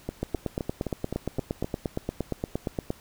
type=two click trains; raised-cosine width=2 ms; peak=-14 / -16 dBFS; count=24 / 7; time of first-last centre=0.23-2.904 / 0.09-1.644 s; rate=8.6 / 3.86 Hz; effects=pink hiss -53 dBFS RMS until 3 s